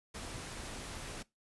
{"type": "noise", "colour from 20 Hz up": "pink", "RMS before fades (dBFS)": -44, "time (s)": [0.14, 1.23], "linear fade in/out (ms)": 10, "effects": ["noise-tail reverb RT60 0.2 s tail -21 dB re dry", "resampled to 24000 Hz"]}